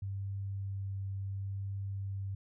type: tone with vibrato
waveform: sine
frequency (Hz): 98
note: G2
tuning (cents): 0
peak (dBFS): -35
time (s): 0.02-2.35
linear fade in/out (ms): 5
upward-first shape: triangle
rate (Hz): 0.72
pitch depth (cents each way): 10
effects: none